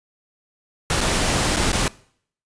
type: noise with dropouts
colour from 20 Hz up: pink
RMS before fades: -20 dBFS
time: 0.9-1.88 s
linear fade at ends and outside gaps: 2 ms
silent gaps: 1.007-1.011 / 1.563-1.567 / 1.719-1.729 s
effects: noise-tail reverb RT60 0.6 s tail -22 dB re dry + resampled to 22050 Hz